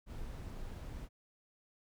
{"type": "noise", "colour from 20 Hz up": "brown", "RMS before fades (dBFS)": -44, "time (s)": [0.06, 1.09], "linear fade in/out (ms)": 50, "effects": []}